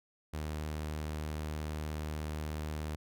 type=tone; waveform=sawtooth; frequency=76.6 Hz; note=D#2; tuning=27 cents flat; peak=-32 dBFS; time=0.33-2.96 s; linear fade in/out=10 ms; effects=none